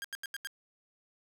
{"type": "tone bursts", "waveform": "sawtooth", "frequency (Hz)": 1612, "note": "G6", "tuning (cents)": 48, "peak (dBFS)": -33, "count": 5, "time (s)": [0.02, 0.472], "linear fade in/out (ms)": 0, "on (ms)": 24, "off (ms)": 83, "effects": []}